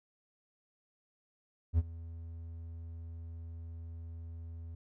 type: tone with ADSR envelope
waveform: triangle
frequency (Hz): 82.9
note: E2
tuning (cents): +10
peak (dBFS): -20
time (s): 1.73-4.75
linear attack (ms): 53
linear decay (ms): 36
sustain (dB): -20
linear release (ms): 4
effects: none

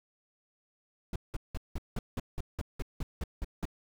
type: noise bursts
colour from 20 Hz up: brown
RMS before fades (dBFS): -33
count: 13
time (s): 1.13-3.654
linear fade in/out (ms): 2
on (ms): 28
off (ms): 180
effects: none

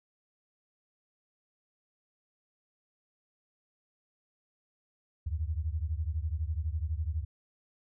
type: beating tone pair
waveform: sine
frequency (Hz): 74.4 / 86.4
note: D2 / F2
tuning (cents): +23 / -18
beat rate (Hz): 12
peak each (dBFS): -32 / -34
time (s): 5.26-7.25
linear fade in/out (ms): 10
effects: none

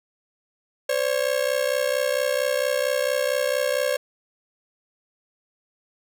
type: ring-modulated tone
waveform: 45% pulse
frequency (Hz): 545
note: C#5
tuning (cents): -29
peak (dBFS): -18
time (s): 0.89-3.97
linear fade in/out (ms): 5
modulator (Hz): 32.2
effects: none

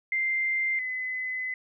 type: tone pair in turn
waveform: sine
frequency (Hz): 2091 / 2023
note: C7 / B6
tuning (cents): -2 / +41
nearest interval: minor second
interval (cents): 57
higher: first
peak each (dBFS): -24 / -29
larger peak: first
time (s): 0.12-0.79 / 0.79-1.54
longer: second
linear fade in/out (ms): 2
effects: none

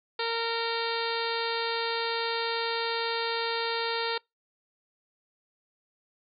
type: harmonic tone with a mistuned harmonic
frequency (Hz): 460.6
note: A#4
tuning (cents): -21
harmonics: 1 / 2 / 3 / 4 / 5 / 6 / 7 / 8 / 9 / 10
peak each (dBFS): -32 / -34 / -36 / -38 / -40 / -41 / -42 / -37 / -38 / -40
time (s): 0.19-4.18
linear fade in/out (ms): 5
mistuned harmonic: 7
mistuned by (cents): -27
effects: noise-tail reverb RT60 0.2 s tail -26 dB re dry

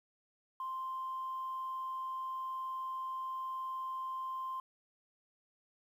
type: tone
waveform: sine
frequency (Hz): 1046.5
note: C6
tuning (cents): 0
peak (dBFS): -36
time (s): 0.6-4.6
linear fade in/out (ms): 2
effects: tanh soft clip ceiling -32 dBFS + 11-bit

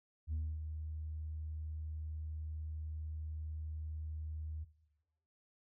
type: tone with ADSR envelope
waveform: sine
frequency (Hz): 77.78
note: D#2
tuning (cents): 0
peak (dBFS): -32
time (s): 0.27-4.65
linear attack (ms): 58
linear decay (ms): 260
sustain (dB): -7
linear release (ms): 22
effects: noise-tail reverb RT60 1.0 s tail -17 dB re dry + tanh soft clip ceiling -33 dBFS

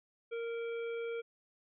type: harmonic tone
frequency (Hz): 463.9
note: A#4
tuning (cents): -8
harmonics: 1 / 3 / 5 / 7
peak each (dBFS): -36 / -49 / -49 / -58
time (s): 0.31-1.22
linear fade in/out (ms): 20
effects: none

